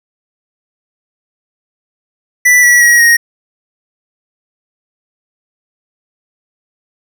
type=tone with pitch steps; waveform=square; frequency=1975.5 / 1940.4 / 1906 / 1872.2 Hz; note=B6 / B6 / A#6 / A#6; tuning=0 / -31 / +38 / +7 cents; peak=-5 dBFS; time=2.45-3.17 s; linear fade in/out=10 ms; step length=180 ms; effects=none